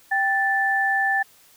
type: tone pair together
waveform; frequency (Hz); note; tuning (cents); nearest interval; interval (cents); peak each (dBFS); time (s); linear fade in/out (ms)
sine; 785 / 1758.6; G5 / A6; +2 / -1; octave + major second; 1397; -23 / -20; 0.11-1.23; 10
effects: white hiss -54 dBFS RMS until 1.56 s